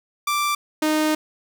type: tone pair in turn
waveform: sawtooth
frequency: 1174.7 / 308.6 Hz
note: D6 / D#4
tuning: 0 / -14 cents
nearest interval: octave + major seventh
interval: 2314 cents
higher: first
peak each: -16 / -14 dBFS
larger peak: second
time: 0.27-0.55 / 0.82-1.15 s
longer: second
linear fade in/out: 5 ms
effects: none